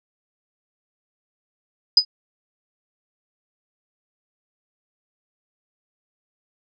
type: tone with exponential decay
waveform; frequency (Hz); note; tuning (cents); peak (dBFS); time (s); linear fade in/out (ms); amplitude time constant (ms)
sine; 4978; D#8; 0; -5; 1.97-2.05; 5; 17
effects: none